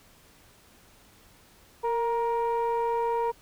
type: tone pair together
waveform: sine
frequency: 462.4 / 942 Hz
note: A#4 / A#5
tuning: -14 / +18 cents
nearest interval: octave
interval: 1232 cents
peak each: -25 dBFS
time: 1.83-3.32 s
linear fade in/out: 20 ms
effects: tanh soft clip ceiling -21 dBFS + pink hiss -57 dBFS RMS until 3.41 s